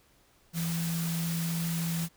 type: tone in noise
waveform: sine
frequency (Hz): 166.7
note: E3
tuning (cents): +20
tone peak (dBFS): -29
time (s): 0.53-2.09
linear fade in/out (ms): 50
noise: white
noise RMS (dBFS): -38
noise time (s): 0.53-2.09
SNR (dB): +6
effects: pink hiss -64 dBFS RMS until 2.16 s

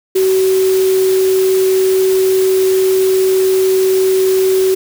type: tone in noise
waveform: sine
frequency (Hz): 378.2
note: F#4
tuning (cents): +38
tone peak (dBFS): -9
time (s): 0.15-4.75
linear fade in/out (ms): 10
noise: white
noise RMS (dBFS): -25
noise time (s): 0.15-4.75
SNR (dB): +13
effects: none

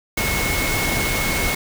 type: tone in noise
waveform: sine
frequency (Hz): 2183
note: C#7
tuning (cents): -27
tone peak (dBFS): -24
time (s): 0.17-1.55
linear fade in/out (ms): 5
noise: pink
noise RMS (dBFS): -22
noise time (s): 0.17-1.55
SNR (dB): -5
effects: none

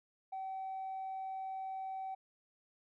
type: tone with tanh clipping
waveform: triangle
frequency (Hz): 765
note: G5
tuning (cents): -42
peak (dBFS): -39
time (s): 0.32-2.15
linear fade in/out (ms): 10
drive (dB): 5
effects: none

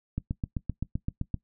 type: click train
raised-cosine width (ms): 5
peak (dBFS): -17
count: 10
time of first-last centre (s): 0.18-1.343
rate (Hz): 7.74
effects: noise-tail reverb RT60 0.1 s tail -19 dB re dry

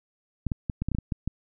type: clicks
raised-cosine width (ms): 5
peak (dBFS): -15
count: 10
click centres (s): 0.467 / 0.518 / 0.698 / 0.82 / 0.886 / 0.917 / 0.949 / 0.986 / 1.122 / 1.276
effects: none

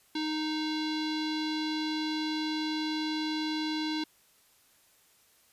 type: tone with low-pass filter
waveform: square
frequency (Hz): 310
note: D#4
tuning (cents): -6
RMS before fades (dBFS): -32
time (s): 0.15-4.04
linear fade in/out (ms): 5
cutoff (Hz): 4100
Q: 4.8
effects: white hiss -64 dBFS RMS until 5.52 s + resampled to 32000 Hz

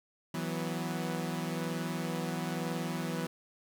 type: chord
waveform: sawtooth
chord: E suspended second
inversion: none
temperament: equal with one note detuned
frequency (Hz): 163.96 / 185 / 246.9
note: E3 / F#3 / B3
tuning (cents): -9 / 0 / 0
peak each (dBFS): -32 / -34 / -35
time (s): 0.34-3.27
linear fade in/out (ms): 5
effects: 11-bit

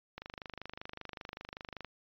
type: click train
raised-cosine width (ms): 0.3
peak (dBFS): -26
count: 43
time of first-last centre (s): 0.18-1.847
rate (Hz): 25.2
effects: resampled to 11025 Hz

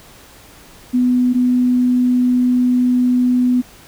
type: tone pair in turn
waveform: sine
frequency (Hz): 248.9 / 248.9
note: B3 / B3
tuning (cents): +14 / +14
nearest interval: unison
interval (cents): 0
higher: neither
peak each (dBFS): -11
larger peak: neither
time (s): 0.93-1.34 / 1.34-3.62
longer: second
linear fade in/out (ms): 20
effects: pink hiss -43 dBFS RMS until 3.87 s

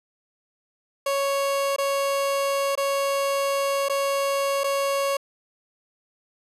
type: tone with dropouts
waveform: 30% pulse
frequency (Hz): 554.4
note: C#5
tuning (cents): 0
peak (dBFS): -19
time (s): 1.06-5.17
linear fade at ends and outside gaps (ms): 5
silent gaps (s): 1.763-1.783 / 2.754-2.775 / 3.886-3.896 / 4.636-4.641
effects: resampled to 32000 Hz

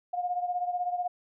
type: beating tone pair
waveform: sine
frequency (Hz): 712 / 728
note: F5 / F#5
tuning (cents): +33 / -28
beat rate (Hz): 16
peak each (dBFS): -29 / -34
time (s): 0.13-1.08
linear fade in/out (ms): 10
effects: none

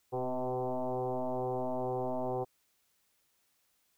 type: tone with frequency modulation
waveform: sine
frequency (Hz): 128.1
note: C3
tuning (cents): -36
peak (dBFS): -31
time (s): 0.12-2.45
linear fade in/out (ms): 20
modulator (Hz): 127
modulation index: 5.9
effects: white hiss -74 dBFS RMS until 3.97 s

